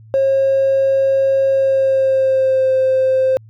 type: tone with pitch glide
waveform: triangle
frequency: 540 to 523.7 Hz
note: C#5 to C5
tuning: -45 to +1 cents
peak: -8 dBFS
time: 0.14-3.37 s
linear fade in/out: 0 ms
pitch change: -54 cents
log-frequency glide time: 1.5-2.72 s
effects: tanh soft clip ceiling -8 dBFS + added 110 Hz sine -39 dBFS peak until 3.49 s